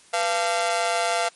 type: tone with amplitude modulation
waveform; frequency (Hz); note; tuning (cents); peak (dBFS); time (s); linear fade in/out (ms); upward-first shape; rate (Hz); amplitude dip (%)
sawtooth; 687; F5; -29; -13; 0.13-1.29; 10; sine; 192; 95
effects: white hiss -53 dBFS RMS until 1.35 s + MP3 48 kbps